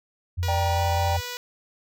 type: tone with vibrato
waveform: sine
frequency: 87.5 Hz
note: F2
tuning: 4 cents sharp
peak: -23 dBFS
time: 0.37-1.21 s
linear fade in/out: 20 ms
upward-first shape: square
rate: 4.9 Hz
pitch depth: 22 cents each way
type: tone with pitch glide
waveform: 5% pulse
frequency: 482.4 to 490.3 Hz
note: B4 to B4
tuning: -41 to -13 cents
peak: -20 dBFS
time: 0.43-1.37 s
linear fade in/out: 0 ms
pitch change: +28 cents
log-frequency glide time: 0.65-0.83 s
type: chord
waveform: triangle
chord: G minor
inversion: second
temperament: just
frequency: 588 / 784 / 940.8 Hz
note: D5 / G5 / Bb5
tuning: +2 / 0 / +16 cents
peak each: -28 / -24 / -29 dBFS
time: 0.48-1.17 s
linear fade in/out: 5 ms
effects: none